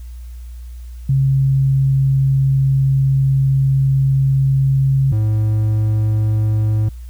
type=tone pair in turn; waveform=sine / triangle; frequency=135.4 / 107.88 Hz; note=C#3 / A2; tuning=-40 / -34 cents; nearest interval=major third; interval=394 cents; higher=first; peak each=-11 dBFS; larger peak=neither; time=1.09-5.12 / 5.12-6.89 s; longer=first; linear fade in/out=5 ms; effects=added 60 Hz sine -29 dBFS peak until 7.09 s + white hiss -53 dBFS RMS until 7.09 s